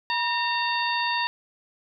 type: harmonic tone with a mistuned harmonic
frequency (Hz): 915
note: A#5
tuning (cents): -32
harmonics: 1 / 2 / 3 / 4 / 5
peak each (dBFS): -26 / -29 / -31 / -32 / -33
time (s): 0.1-1.27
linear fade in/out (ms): 0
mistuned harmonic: 1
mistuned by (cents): +81
effects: none